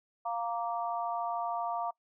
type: harmonic tone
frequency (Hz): 233.1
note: A#3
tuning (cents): 0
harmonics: 3 / 4 / 5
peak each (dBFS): -34 / -36 / -38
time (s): 0.25-1.91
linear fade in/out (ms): 10
effects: noise-tail reverb RT60 0.1 s tail -23 dB re dry